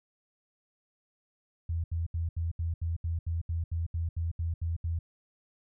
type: tone bursts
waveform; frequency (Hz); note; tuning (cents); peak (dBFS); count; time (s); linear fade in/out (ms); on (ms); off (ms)
sine; 83.4; E2; +21; -28; 15; 1.69-4.99; 5; 150; 75
effects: none